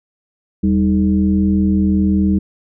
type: tone with frequency modulation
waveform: sine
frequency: 196 Hz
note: G3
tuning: in tune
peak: -11 dBFS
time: 0.63-2.39 s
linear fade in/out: 10 ms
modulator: 117 Hz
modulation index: 0.85
effects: none